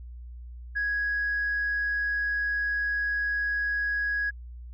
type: tone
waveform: sine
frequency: 1661.2 Hz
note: G#6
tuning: in tune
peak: -24 dBFS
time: 0.75-4.31 s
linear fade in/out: 20 ms
effects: tanh soft clip ceiling -21 dBFS + added 60 Hz sine -39 dBFS peak until 4.73 s